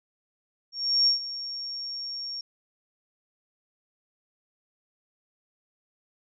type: tone with ADSR envelope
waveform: sine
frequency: 5530 Hz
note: F8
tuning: 18 cents flat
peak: -17 dBFS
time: 0.72-2.41 s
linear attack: 350 ms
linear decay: 120 ms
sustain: -15 dB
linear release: 3 ms
effects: none